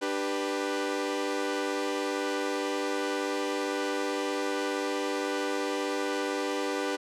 sawtooth chord, G major, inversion second, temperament equal with one note detuned, 296.6 / 392 / 493.9 Hz, D4 / G4 / B4, +17 / 0 / 0 cents, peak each -29 dBFS, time 0.01-6.97 s, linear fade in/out 20 ms, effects low-pass 8000 Hz 12 dB/octave

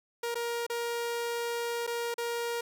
sawtooth tone with dropouts, 471 Hz, A#4, 18 cents sharp, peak -27 dBFS, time 0.23-2.61 s, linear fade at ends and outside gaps 5 ms, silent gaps 0.345-0.354 / 0.666-0.698 / 1.867-1.874 / 2.142-2.18 s, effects none

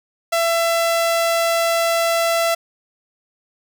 sawtooth tone, 670 Hz, E5, 28 cents sharp, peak -12 dBFS, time 0.32-2.55 s, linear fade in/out 10 ms, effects none

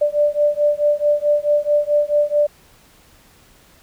sine beating tone pair, 587.3 / 591.9 Hz, D5 / D5, 0 / +13 cents, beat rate 4.6 Hz, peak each -17 dBFS, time 0.01-2.47 s, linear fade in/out 10 ms, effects pink hiss -51 dBFS RMS until 3.82 s

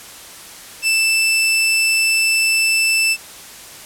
sawtooth tone, 2649 Hz, E7, 8 cents sharp, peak -10 dBFS, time 0.82-3.17 s, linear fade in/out 50 ms, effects white hiss -37 dBFS RMS until 3.85 s + low-pass 12000 Hz 12 dB/octave

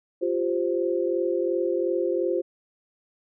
sine chord, F suspended second, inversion none, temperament equal, 349.2 / 392 / 523.3 Hz, F4 / G4 / C5, 0 / 0 / 0 cents, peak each -25 / -28 / -27 dBFS, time 0.21-2.42 s, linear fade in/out 20 ms, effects none

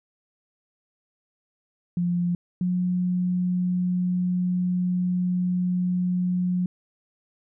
sine tone pair in turn, 175.1 / 180.23 Hz, F3 / F#3, +5 / -45 cents, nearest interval unison, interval 50 cents, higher second, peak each -21 dBFS, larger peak neither, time 1.97-2.35 / 2.61-6.66 s, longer second, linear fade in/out 2 ms, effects none

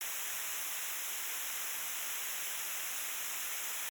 white noise with comb filter, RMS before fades -38 dBFS, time 0.01-3.89 s, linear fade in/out 0 ms, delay 0.22 ms, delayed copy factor -1, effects MP3 96 kbps

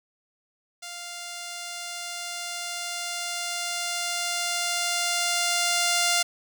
5% pulse tone with level ramp, 698.5 Hz, F5, in tune, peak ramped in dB -25 to -9 dBFS, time 0.82-6.23 s, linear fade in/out 10 ms, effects none

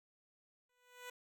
10% pulse tone with exponential growth, 494.4 Hz, B4, 2 cents sharp, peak -36 dBFS, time 0.69-1.1 s, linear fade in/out 5 ms, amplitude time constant 89 ms, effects none

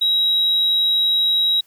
sine tone, 3843 Hz, B7, 48 cents flat, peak -13 dBFS, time 0.01-1.61 s, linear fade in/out 10 ms, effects tanh soft clip ceiling -11 dBFS + white hiss -58 dBFS RMS until 1.66 s

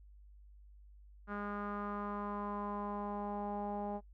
sawtooth tone with low-pass filter sweep, 204.8 Hz, G#3, 24 cents flat, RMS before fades -40 dBFS, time 1.27-4.01 s, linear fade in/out 50 ms, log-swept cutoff 1400 to 760 Hz, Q 4.8, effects noise-tail reverb RT60 0.1 s tail -22 dB re dry + added 50 Hz sine -55 dBFS peak until 4.13 s

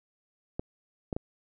clicks, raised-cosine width 2 ms, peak -18 dBFS, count 3, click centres 0.595 / 1.128 / 1.165 s, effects none

